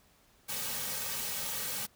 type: noise with comb filter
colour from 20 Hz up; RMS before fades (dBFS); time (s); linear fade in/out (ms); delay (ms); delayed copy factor
white; -36; 0.48-1.87; 20; 2.9; -0.85
effects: pink hiss -65 dBFS RMS until 1.95 s